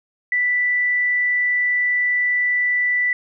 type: tone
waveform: sine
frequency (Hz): 1975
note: B6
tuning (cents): 0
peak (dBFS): -16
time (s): 0.32-3.13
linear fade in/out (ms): 2
effects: none